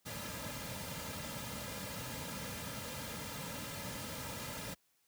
pink noise with comb filter, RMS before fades -43 dBFS, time 0.05-4.75 s, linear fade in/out 20 ms, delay 2.7 ms, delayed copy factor -0.7, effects white hiss -75 dBFS RMS until 5.07 s + high-pass 60 Hz 12 dB/octave

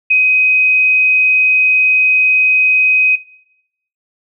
sine tone, 2518 Hz, D#7, 20 cents sharp, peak -7 dBFS, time 0.1-3.16 s, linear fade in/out 10 ms, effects noise-tail reverb RT60 0.8 s tail -20 dB re dry

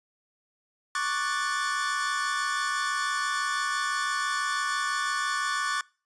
45% pulse chord, D major seventh, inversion third, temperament equal, 1108.7 / 1174.7 / 1480 / 1760 Hz, C#6 / D6 / F#6 / A6, 0 / 0 / 0 / 0 cents, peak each -32 dBFS, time 0.95-5.81 s, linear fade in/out 2 ms, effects noise-tail reverb RT60 0.4 s tail -25 dB re dry + resampled to 22050 Hz

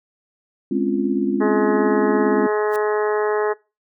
sine chord, Db major seventh, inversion second, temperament just, 207.9 / 259.9 / 277.2 / 346.5 Hz, Ab3 / C4 / Db4 / F4, +2 / -11 / 0 / -14 cents, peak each -23 dBFS, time 0.71-2.47 s, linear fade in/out 5 ms
harmonic tone, 211.4 Hz, G#3, 31 cents sharp, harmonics 2 / 3 / 4 / 5 / 6 / 7 / 8 / 9, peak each -18 / -29 / -27 / -29 / -31 / -36 / -32 / -35 dBFS, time 1.4-3.54 s, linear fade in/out 20 ms
white noise with exponential growth, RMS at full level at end -34 dBFS, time 2.68-2.76 s, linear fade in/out 1 ms, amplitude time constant 17 ms
effects noise-tail reverb RT60 0.3 s tail -24 dB re dry

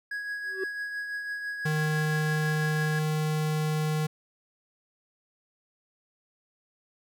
triangle tone with tremolo, 1661.2 Hz, G#6, in tune, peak -28 dBFS, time 0.11-2.99 s, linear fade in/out 5 ms, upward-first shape triangle, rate 6 Hz, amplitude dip 45%
triangle tone with exponential growth, 382 Hz, G4, 45 cents flat, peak -24 dBFS, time 0.43-0.64 s, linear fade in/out 5 ms, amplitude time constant 44 ms
square tone, 154.3 Hz, D#3, 14 cents flat, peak -26 dBFS, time 1.65-4.07 s, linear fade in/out 10 ms
effects none

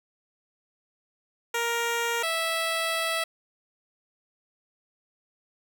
10% pulse tone pair in turn, 468.1 / 656.7 Hz, A#4 / E5, +7 / -7 cents, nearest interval tritone, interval 586 cents, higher second, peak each -17 dBFS, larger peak neither, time 1.54-2.23 / 2.23-3.24 s, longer second, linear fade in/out 5 ms, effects none

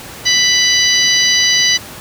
harmonic tone with a mistuned harmonic, 991 Hz, B5, 6 cents sharp, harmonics 2 / 3 / 4 / 5 / 6, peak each -16 / -16 / -16 / -16 / -16 dBFS, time 0.25-1.78 s, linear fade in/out 20 ms, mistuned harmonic 5, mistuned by -53 cents, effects pink hiss -31 dBFS RMS until 2 s + high-pass 80 Hz 12 dB/octave

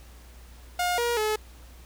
sawtooth tone with pitch steps, 713 / 475.6 / 429.1 Hz, F5 / A#4 / A4, +36 / +35 / -43 cents, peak -20 dBFS, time 0.79-1.36 s, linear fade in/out 5 ms, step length 190 ms, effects added 60 Hz sine -46 dBFS peak until 1.85 s + pink hiss -54 dBFS RMS until 1.85 s

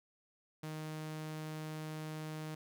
sawtooth tone, 155.56 Hz, D#3, in tune, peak -37 dBFS, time 0.63-2.55 s, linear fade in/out 5 ms, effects none

